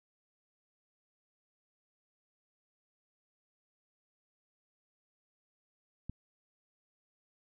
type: click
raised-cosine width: 5 ms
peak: -27 dBFS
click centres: 6.096 s
effects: none